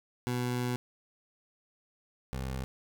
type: tone pair in turn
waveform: 20% pulse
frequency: 123.47 / 65.41 Hz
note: B2 / C2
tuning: 0 / 0 cents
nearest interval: major seventh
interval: 1100 cents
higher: first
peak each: -25 / -29 dBFS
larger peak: first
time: 0.27-0.76 / 2.33-2.64 s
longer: first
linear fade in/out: 0 ms
effects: none